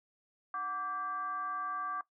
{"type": "tone with frequency modulation", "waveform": "sine", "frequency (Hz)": 1163, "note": "D6", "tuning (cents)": -17, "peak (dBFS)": -34, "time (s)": [0.54, 2.01], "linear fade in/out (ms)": 2, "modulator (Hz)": 426, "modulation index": 0.58, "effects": ["noise-tail reverb RT60 0.1 s tail -17 dB re dry"]}